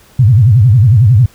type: tone with vibrato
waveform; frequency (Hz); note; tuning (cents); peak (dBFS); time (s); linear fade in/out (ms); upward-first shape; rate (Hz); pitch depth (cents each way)
sine; 113.9; A#2; -40; -3; 0.19-1.26; 5; sine; 11; 280
effects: pink hiss -44 dBFS RMS until 1.34 s